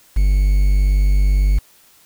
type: tone with quantisation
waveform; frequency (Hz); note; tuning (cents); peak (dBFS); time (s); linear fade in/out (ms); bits
triangle; 49; G1; 0; -9; 0.16-1.59; 10; 6
effects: white hiss -51 dBFS RMS until 2.05 s